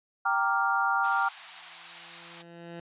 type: chord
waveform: sine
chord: G minor seventh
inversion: none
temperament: equal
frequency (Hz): 784 / 932.3 / 1174.7 / 1396.9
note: G5 / Bb5 / D6 / F6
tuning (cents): 0 / 0 / 0 / 0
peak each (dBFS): -29 / -30 / -30 / -27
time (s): 0.25-1.29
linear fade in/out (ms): 10
type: high-pass noise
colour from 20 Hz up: white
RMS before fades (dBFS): -41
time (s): 1.03-2.43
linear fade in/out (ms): 20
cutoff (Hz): 670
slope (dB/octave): 96
type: tone with exponential growth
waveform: 15% pulse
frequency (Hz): 170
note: F3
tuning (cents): -46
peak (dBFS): -32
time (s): 1.37-2.8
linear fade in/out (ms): 2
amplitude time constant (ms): 310
effects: resampled to 8000 Hz